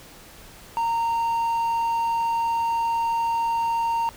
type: tone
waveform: triangle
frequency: 923 Hz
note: A#5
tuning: 17 cents flat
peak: -19 dBFS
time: 0.77-4.09 s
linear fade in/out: 0 ms
effects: pink hiss -46 dBFS RMS until 4.16 s

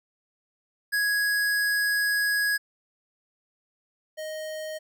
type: tone pair in turn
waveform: square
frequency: 1664 / 623.3 Hz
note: G#6 / D#5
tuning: +3 / +3 cents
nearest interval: octave + perfect fourth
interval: 1700 cents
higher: first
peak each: -23 / -33 dBFS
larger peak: first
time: 0.92-2.58 / 4.17-4.79 s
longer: first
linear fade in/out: 20 ms
effects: none

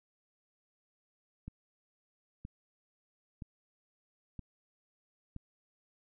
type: click train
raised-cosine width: 5 ms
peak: -30 dBFS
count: 5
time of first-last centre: 1.48-5.363 s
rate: 1.03 Hz
effects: none

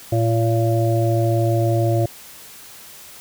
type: harmonic tone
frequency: 114.2 Hz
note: A#2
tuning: 35 cents flat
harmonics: 1 / 3 / 5 / 6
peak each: -17 / -22 / -24 / -25 dBFS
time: 0.12-2.06 s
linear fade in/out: 5 ms
effects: white hiss -41 dBFS RMS until 3.2 s

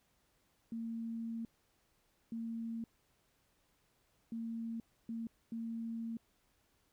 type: tone bursts at uneven times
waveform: sine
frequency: 228.4 Hz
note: A#3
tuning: 35 cents flat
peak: -38 dBFS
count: 5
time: 0.72-1.45 / 2.32-2.84 / 4.32-4.8 / 5.09-5.27 / 5.52-6.17 s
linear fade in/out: 2 ms
effects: pink hiss -75 dBFS RMS until 6.92 s

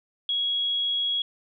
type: tone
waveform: sine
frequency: 3322 Hz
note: G#7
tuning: in tune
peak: -23 dBFS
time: 0.29-1.22 s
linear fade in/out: 2 ms
effects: none

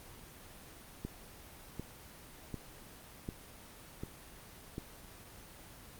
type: click train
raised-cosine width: 3 ms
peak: -25 dBFS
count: 6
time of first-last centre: 1.05-4.781 s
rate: 1.34 Hz
effects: pink hiss -53 dBFS RMS until 5.99 s + Opus 24 kbps

